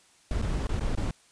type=noise with dropouts; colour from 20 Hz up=brown; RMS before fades=-28 dBFS; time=0.31-1.11 s; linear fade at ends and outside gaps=2 ms; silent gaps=0.417-0.423 / 0.671-0.691 / 0.796-0.807 / 0.952-0.973 s; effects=white hiss -60 dBFS RMS until 1.31 s + resampled to 22050 Hz